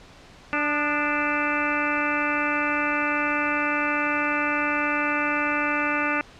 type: harmonic tone with a mistuned harmonic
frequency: 293.7 Hz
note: D4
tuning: in tune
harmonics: 1 / 2 / 3 / 4 / 5 / 6 / 7 / 8 / 9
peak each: -29 / -32 / -32 / -29 / -28 / -33 / -32 / -32 / -30 dBFS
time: 0.53-6.21 s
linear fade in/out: 0 ms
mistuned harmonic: 4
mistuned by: +47 cents
effects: pink hiss -48 dBFS RMS until 6.39 s + low-pass 5000 Hz 12 dB/octave